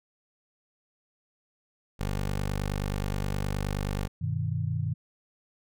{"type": "tone", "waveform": "15% pulse", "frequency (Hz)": 49.51, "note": "G1", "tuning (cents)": 18, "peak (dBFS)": -22, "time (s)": [1.99, 4.08], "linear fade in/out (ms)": 20}
{"type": "chord", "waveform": "sine", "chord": "G augmented", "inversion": "none", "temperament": "equal", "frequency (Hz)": [98, 123.47, 155.56], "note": ["G2", "B2", "D#3"], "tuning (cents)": [0, 0, 0], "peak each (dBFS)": -31, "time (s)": [4.21, 4.94], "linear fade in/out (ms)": 10}
{"effects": []}